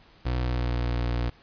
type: tone with pitch glide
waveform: 30% pulse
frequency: 61.74 to 59.88 Hz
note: B1 to A#1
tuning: 0 to +47 cents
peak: -22 dBFS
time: 0.25-1.3 s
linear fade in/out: 10 ms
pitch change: -53 cents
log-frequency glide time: 0.45-0.72 s
effects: pink hiss -56 dBFS RMS until 1.42 s + resampled to 11025 Hz